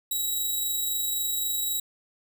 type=tone with amplitude modulation; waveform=5% pulse; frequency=3866 Hz; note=B7; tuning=38 cents flat; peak=-17 dBFS; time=0.11-1.8 s; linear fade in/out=5 ms; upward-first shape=sine; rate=23.8 Hz; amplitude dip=25%; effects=none